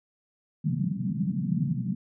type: band-pass noise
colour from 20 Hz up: pink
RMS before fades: -28 dBFS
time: 0.64-1.95 s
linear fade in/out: 10 ms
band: 140 to 210 Hz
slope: 48 dB/octave
effects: none